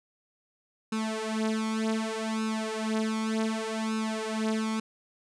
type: tone with flanger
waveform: sawtooth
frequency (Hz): 220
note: A3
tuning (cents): 0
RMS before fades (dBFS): -30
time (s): 0.92-4.8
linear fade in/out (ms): 5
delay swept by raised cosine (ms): 0.76 to 5.46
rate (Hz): 0.66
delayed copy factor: +0.9
effects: resampled to 22050 Hz